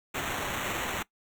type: noise with sample-and-hold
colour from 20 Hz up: blue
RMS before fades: -33 dBFS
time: 0.14-1.03 s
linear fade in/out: 10 ms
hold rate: 4900 Hz
effects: noise-tail reverb RT60 0.1 s tail -20 dB re dry